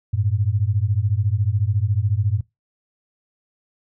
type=beating tone pair; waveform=sine; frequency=96.2 / 110.2 Hz; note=G2 / A2; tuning=-32 / +3 cents; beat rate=14 Hz; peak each=-20 dBFS; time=0.13-2.41 s; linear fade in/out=10 ms; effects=noise-tail reverb RT60 0.2 s tail -22 dB re dry